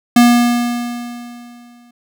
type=tone with exponential decay; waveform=square; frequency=240 Hz; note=B3; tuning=49 cents flat; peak=-5 dBFS; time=0.16-1.91 s; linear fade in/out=5 ms; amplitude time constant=380 ms; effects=none